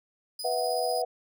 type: tone with tremolo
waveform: sawtooth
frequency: 4978 Hz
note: D#8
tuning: in tune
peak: -31 dBFS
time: 0.39-1.02 s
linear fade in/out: 5 ms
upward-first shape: square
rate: 16 Hz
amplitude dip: 25%
type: chord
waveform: sine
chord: B suspended fourth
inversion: none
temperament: just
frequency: 493.9 / 658.5 / 740.8 Hz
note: B4 / E5 / F#5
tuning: 0 / -2 / +2 cents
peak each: -30 dBFS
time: 0.44-1.05 s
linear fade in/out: 10 ms
effects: none